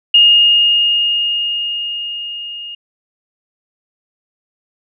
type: tone with level ramp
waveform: sine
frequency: 2845 Hz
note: F7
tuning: 31 cents sharp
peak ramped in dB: -4 to -26 dBFS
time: 0.14-2.75 s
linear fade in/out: 5 ms
effects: none